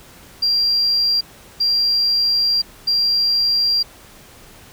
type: tone bursts at uneven times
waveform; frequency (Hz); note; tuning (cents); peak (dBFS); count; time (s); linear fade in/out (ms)
sine; 4753; D8; +20; -13; 3; 0.42-1.21 / 1.6-2.62 / 2.87-3.83; 10
effects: tanh soft clip ceiling -10 dBFS + pink hiss -44 dBFS RMS until 4.72 s